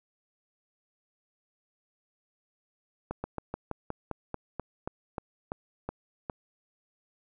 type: slowing click train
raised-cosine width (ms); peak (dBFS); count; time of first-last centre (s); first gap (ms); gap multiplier
1; -19; 14; 3.11-6.298; 130; 1.1
effects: none